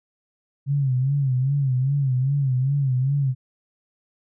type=tone with vibrato; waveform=sine; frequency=134.4 Hz; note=C3; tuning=47 cents sharp; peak=-18 dBFS; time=0.66-3.35 s; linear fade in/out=50 ms; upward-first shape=sine; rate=2.5 Hz; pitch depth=110 cents each way; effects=none